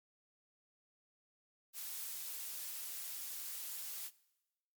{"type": "noise", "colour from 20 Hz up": "blue", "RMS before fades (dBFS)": -44, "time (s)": [1.73, 4.11], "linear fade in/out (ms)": 50, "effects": ["noise-tail reverb RT60 1.0 s tail -21 dB re dry", "MP3 96 kbps"]}